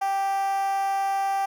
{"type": "tone with high-pass filter", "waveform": "10% pulse", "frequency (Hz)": 392, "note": "G4", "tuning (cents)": 0, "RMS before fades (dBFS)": -25, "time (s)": [0.01, 1.46], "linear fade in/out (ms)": 10, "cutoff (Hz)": 790, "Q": 8.6, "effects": []}